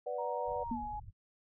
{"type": "chord", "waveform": "sine", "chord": "B minor", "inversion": "none", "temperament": "equal", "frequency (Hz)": [493.9, 587.3, 740], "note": ["B4", "D5", "F#5"], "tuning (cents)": [0, 0, 0], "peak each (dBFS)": [-38, -39, -41], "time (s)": [0.06, 0.64], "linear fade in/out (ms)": 10}
{"type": "tone with pitch glide", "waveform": "sine", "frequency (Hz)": [937, 839.6], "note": ["A#5", "G#5"], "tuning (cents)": [9, 19], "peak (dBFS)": -38, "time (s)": [0.18, 1], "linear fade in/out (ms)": 10, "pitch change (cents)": -190, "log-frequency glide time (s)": [0.7, 0.78]}
{"type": "low-pass noise", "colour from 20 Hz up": "pink", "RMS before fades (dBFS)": -49, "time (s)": [0.45, 1.13], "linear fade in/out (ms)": 50, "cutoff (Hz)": 110, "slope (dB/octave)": 24}
{"type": "tone with exponential decay", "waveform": "sine", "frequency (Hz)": 237.5, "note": "A#3", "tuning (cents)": 33, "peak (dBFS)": -31, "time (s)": [0.71, 1], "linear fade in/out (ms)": 5, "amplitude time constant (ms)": 63}
{"effects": []}